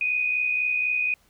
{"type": "tone pair together", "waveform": "sine", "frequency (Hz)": [2425, 2489], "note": ["D#7", "D#7"], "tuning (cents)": [-45, 0], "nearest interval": "unison", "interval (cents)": 45, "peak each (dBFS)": [-31, -22], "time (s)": [0.01, 1.14], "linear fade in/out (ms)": 2, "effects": ["pink hiss -62 dBFS RMS until 1.29 s"]}